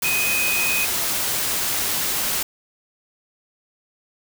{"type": "tone in noise", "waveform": "sine", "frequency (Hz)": 2504, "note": "D#7", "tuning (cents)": 10, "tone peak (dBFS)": -21, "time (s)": [0.04, 0.85], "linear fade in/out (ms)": 5, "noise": "white", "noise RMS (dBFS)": -23, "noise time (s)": [0.02, 2.43], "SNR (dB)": -1, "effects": []}